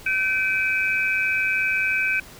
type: tone cluster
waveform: sine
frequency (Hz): 1535 / 2330 / 2527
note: G6 / D7 / D#7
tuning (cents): -37 / -14 / +26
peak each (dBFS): -24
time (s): 0.06-2.2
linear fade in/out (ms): 5
effects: pink hiss -44 dBFS RMS until 2.39 s